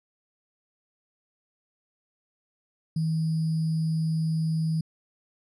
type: tone with sample-and-hold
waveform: sine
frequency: 160 Hz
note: D#3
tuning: 49 cents sharp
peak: -23 dBFS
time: 2.96-4.81 s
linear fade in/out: 5 ms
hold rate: 4900 Hz
effects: resampled to 22050 Hz